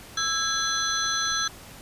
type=tone cluster; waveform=sine; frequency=1321 / 1636 / 3390 / 4077 / 6080 Hz; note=E6 / G#6 / G#7 / C8 / F#8; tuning=+3 / -26 / +35 / -46 / +46 cents; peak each=-30 dBFS; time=0.17-1.48 s; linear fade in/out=5 ms; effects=pink hiss -45 dBFS RMS until 1.81 s + resampled to 32000 Hz